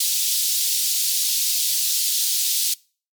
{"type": "high-pass noise", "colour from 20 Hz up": "pink", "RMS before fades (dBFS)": -21, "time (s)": [0, 2.74], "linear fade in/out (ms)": 5, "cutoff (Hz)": 3800, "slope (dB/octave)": 24, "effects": ["noise-tail reverb RT60 0.4 s tail -25 dB re dry", "MP3 96 kbps"]}